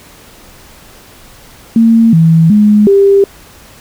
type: tone with pitch steps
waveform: sine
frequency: 227.7 / 163 / 209.5 / 396.3 Hz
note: A#3 / E3 / G#3 / G4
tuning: -40 / -19 / +15 / +19 cents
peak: -3 dBFS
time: 1.76-3.24 s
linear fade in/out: 2 ms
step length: 370 ms
effects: pink hiss -38 dBFS RMS until 3.8 s